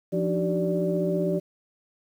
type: tone cluster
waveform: sine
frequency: 173.4 / 294.1 / 309.6 / 382.9 / 585 Hz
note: F3 / D4 / D#4 / G4 / D5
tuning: -12 / +3 / -9 / -41 / -7 cents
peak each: -26 / -34 / -34 / -27 / -28 dBFS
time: 0.12-1.4 s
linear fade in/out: 20 ms
effects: tanh soft clip ceiling -11 dBFS + 9-bit